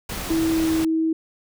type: noise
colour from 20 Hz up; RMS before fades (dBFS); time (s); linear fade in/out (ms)
pink; -30; 0.09-0.85; 5
type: tone with pitch glide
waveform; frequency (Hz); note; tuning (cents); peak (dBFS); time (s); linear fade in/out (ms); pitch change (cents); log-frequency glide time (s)
sine; 325 to 321.8; E4 to E4; -24 to -42; -18; 0.3-1.13; 5; -18; 0.52-0.67
effects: none